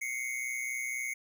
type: tone pair together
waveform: square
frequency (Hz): 2093 / 2217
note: C7 / C#7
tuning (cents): 0 / 0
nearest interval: minor second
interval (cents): 100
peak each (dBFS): -38 / -36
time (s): 0.01-1.14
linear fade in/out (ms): 10
effects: none